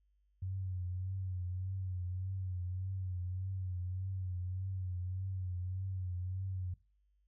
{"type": "tone with vibrato", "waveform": "sine", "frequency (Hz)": 92.5, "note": "F#2", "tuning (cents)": 0, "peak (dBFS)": -36, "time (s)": [0.42, 6.74], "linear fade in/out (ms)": 5, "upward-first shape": "triangle", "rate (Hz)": 1.7, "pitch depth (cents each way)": 66, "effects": ["noise-tail reverb RT60 0.3 s tail -19 dB re dry", "added 50 Hz sine -70 dBFS peak until 7.27 s"]}